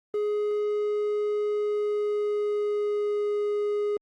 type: tone with pitch glide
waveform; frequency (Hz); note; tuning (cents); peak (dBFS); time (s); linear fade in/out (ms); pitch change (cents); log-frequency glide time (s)
triangle; 417.9 to 414.5; G#4 to G#4; +11 to -3; -22; 0.14-3.97; 2; -14; 1.52-3.3
effects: Opus 24 kbps